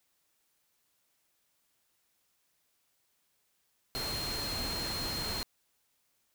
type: tone in noise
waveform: sine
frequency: 4211 Hz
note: C8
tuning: 10 cents sharp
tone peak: -36 dBFS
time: 3.95-5.43 s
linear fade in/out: 0 ms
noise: pink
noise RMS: -38 dBFS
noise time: 3.95-5.43 s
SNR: -1 dB
effects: white hiss -75 dBFS RMS until 6.34 s